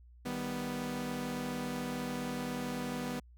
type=chord; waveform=sawtooth; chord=Eb augmented; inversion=none; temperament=equal; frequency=155.56 / 196 / 246.9 Hz; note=Eb3 / G3 / B3; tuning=0 / 0 / 0 cents; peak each=-39 / -38 / -33 dBFS; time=0.25-3.2 s; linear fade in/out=10 ms; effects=added 60 Hz sine -54 dBFS peak until 3.37 s